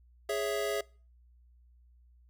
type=chord; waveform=square; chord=C# minor; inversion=second; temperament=equal; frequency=415.3 / 554.4 / 659.3 Hz; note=G#4 / C#5 / E5; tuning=0 / 0 / 0 cents; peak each=-34 / -37 / -35 dBFS; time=0.29-0.81 s; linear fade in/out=5 ms; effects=noise-tail reverb RT60 0.4 s tail -24 dB re dry + added 60 Hz sine -58 dBFS peak until 2.29 s